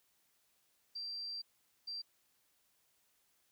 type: tone bursts at uneven times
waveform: sine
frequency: 4709 Hz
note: D8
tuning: 4 cents sharp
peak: -40 dBFS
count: 2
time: 0.95-1.42 / 1.87-2.02 s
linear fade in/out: 10 ms
effects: white hiss -75 dBFS RMS until 3.51 s